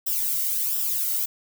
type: noise with flanger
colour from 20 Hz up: violet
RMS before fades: -25 dBFS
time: 0.06-1.26 s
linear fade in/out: 10 ms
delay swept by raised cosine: 0.45 to 1.21 ms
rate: 1.4 Hz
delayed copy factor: -0.75
effects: none